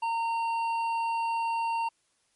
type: tone with hard clipping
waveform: sine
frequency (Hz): 918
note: A#5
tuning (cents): -27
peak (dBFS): -28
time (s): 0.02-1.89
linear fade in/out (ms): 10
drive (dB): 7
effects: white hiss -71 dBFS RMS until 2.35 s + MP3 48 kbps